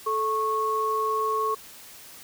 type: tone pair together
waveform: sine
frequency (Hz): 436.5 / 1100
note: A4 / C#6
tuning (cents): -14 / -14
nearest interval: octave + major third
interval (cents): 1600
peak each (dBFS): -28 / -24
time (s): 0.06-1.55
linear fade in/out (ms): 10
effects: white hiss -46 dBFS RMS until 2.23 s